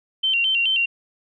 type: tone with vibrato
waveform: sine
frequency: 2922 Hz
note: F#7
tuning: 22 cents flat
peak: -17 dBFS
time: 0.23-0.86 s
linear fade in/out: 10 ms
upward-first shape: square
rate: 4.7 Hz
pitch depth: 100 cents each way
effects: none